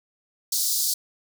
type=high-pass noise; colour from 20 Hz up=pink; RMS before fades=-24 dBFS; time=0.52-0.94 s; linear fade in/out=5 ms; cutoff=4200 Hz; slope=48 dB/octave; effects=none